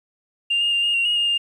sine tone with pitch steps, 2795 / 2835 / 2793 / 2840 / 2759 / 2875 / 2831 / 2810 Hz, F7 / F7 / F7 / F7 / F7 / F7 / F7 / F7, +1 / +25 / -1 / +28 / -22 / +50 / +23 / +10 cents, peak -16 dBFS, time 0.5-1.38 s, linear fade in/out 10 ms, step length 110 ms, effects tanh soft clip ceiling -14 dBFS + 9-bit

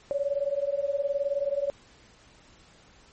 sine beating tone pair, 554.4 / 573.4 Hz, C#5 / D5, 0 / -42 cents, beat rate 19 Hz, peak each -28 dBFS, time 0.11-1.7 s, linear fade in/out 0 ms, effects pink hiss -56 dBFS RMS until 3.12 s + MP3 32 kbps

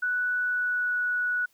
sine tone with pitch glide, 1480 to 1470.6 Hz, F#6 to F#6, 0 to -11 cents, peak -24 dBFS, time 0.02-1.46 s, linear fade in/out 10 ms, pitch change -11 cents, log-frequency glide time 0.4-0.97 s, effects white hiss -66 dBFS RMS until 1.53 s

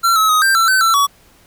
square tone with pitch steps, 1360 / 1291 / 1255 / 1575 / 1341 / 1529 / 1338 / 1131 Hz, F6 / E6 / D#6 / G6 / E6 / G6 / E6 / C#6, -46 / -37 / +15 / +8 / +29 / -44 / +25 / +34 cents, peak -11 dBFS, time 0.03-1.07 s, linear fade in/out 20 ms, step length 130 ms, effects pink hiss -50 dBFS RMS until 1.46 s

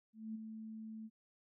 sine tone with ADSR envelope, 220 Hz, A3, in tune, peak -39 dBFS, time 0.13-1.1 s, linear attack 220 ms, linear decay 14 ms, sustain -6 dB, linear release 44 ms, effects none

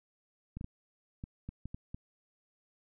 clicks, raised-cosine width 5 ms, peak -28 dBFS, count 8, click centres 0.57 / 0.611 / 0.644 / 1.239 / 1.49 / 1.656 / 1.745 / 1.945 s, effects none

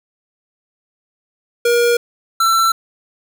square tone pair in turn, 475.6 / 1342.2 Hz, A#4 / E6, +35 / +31 cents, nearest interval octave + tritone, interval 1796 cents, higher second, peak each -12 dBFS, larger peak neither, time 1.65-1.97 / 2.4-2.72 s, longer neither, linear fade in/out 5 ms, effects none

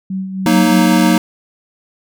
sine tone with tremolo, 190 Hz, F#3, 46 cents sharp, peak -17 dBFS, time 0.1-0.8 s, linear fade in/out 5 ms, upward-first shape sine, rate 3.8 Hz, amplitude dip 50%
square chord, D# minor, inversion first, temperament equal, 185 / 233.1 / 311.1 Hz, F#3 / A#3 / D#4, 0 / 0 / 0 cents, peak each -14 / -14 / -14 dBFS, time 0.46-1.18 s, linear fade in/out 2 ms
effects none

